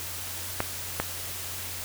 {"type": "clicks", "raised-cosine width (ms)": 0.5, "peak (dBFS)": -10, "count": 2, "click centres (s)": [0.604, 1], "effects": ["added 90 Hz sine -44 dBFS peak until 1.84 s", "white hiss -36 dBFS RMS until 1.84 s"]}